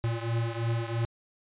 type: beating tone pair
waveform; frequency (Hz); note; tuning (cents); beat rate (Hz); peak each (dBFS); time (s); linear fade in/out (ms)
square; 114.8 / 117.8; A#2 / A#2; -26 / +19; 3; -30 / -33; 0.04-1.05; 0
effects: resampled to 8000 Hz